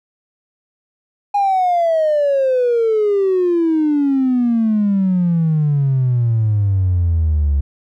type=exponential sweep; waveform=triangle; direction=down; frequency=822 to 68.9 Hz; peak=-9 dBFS; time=1.34-7.61 s; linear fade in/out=10 ms; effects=tanh soft clip ceiling -9 dBFS